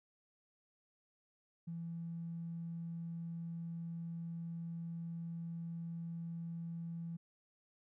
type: tone with tanh clipping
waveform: triangle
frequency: 167.6 Hz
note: E3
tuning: 29 cents sharp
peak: -40 dBFS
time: 1.67-7.17 s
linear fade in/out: 10 ms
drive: 2 dB
effects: none